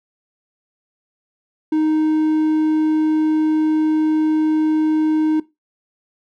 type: tone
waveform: triangle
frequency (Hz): 311.1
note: D#4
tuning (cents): 0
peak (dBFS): -12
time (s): 1.72-5.4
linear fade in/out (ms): 5
effects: noise-tail reverb RT60 0.2 s tail -18 dB re dry